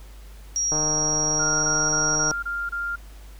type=tone; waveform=sine; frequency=5670 Hz; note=F8; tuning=25 cents sharp; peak=-21 dBFS; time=0.56-2.31 s; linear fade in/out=0 ms
type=click train; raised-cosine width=1 ms; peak=-16 dBFS; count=245; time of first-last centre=0.72-2.315 s; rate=153 Hz
type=tone bursts; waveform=sine; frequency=1396.9 Hz; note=F6; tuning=in tune; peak=-25 dBFS; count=6; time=1.39-2.96 s; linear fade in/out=10 ms; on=240 ms; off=26 ms
effects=added 50 Hz sine -40 dBFS peak until 3.39 s + pink hiss -52 dBFS RMS until 3.39 s